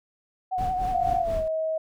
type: tone with vibrato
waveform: sine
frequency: 740 Hz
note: F#5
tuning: in tune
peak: -24 dBFS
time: 0.51-1.24 s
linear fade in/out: 20 ms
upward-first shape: sine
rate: 11 Hz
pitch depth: 36 cents each way
type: noise with tremolo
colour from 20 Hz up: brown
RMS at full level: -31 dBFS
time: 0.58-1.48 s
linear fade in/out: 2 ms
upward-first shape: sine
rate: 4.3 Hz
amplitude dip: 75%
type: tone with pitch glide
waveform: sine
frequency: 698.5 to 636.8 Hz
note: F5 to D#5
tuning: 0 to +40 cents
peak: -24 dBFS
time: 0.94-1.78 s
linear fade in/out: 5 ms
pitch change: -160 cents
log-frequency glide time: 1.17-1.4 s
effects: none

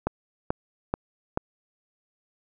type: click train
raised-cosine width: 1 ms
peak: -10 dBFS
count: 4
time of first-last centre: 0.07-1.374 s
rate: 2.3 Hz
effects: none

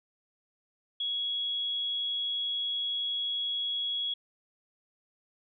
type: tone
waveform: sine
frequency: 3337 Hz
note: G#7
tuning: 8 cents sharp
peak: -29 dBFS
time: 1-4.14 s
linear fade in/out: 5 ms
effects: none

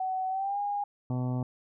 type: tone with pitch glide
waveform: sine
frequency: 752 to 815.3 Hz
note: F#5 to G#5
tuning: +28 to -32 cents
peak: -28 dBFS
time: 0-0.84 s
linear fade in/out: 5 ms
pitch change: +140 cents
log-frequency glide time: 0.29-0.59 s
type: harmonic tone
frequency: 125.8 Hz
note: B2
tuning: 32 cents sharp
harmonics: 1 / 2 / 3 / 4 / 5 / 6 / 7 / 8 / 9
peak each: -29 / -33 / -46 / -46 / -44 / -46 / -46 / -56 / -52 dBFS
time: 1.1-1.43 s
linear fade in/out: 2 ms
effects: none

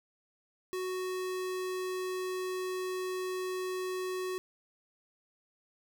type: tone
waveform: square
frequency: 370 Hz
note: F#4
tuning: in tune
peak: -34 dBFS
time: 0.73-4.38 s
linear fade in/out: 0 ms
effects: none

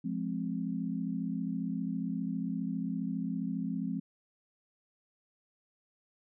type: chord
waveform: sine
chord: F minor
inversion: none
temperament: just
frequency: 174.61 / 209.5 / 261.9 Hz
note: F3 / Ab3 / C4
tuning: 0 / +15 / +2 cents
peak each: -36 / -36 / -36 dBFS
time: 0.04-4 s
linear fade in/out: 10 ms
effects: none

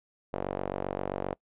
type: tone with band-pass filter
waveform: sawtooth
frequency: 47.57 Hz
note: F#1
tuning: 49 cents sharp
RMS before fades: -34 dBFS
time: 0.33-1.34 s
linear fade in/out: 0 ms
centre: 590 Hz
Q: 1.6
effects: noise-tail reverb RT60 0.1 s tail -25 dB re dry + resampled to 8000 Hz

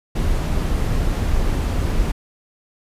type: noise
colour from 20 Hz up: brown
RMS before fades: -19 dBFS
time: 0.15-2.12 s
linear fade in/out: 10 ms
effects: resampled to 32000 Hz

